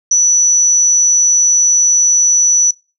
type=tone; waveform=sine; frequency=5930 Hz; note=F#8; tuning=3 cents sharp; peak=-7 dBFS; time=0.11-2.71 s; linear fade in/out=5 ms; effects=noise-tail reverb RT60 0.3 s tail -23 dB re dry